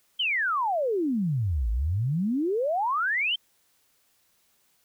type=exponential two-way sweep; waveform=sine; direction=down then up; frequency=3200 to 52.2 to 3200 Hz; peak=-23 dBFS; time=0.19-3.36 s; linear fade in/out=10 ms; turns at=1.7 s; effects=white hiss -67 dBFS RMS until 4.84 s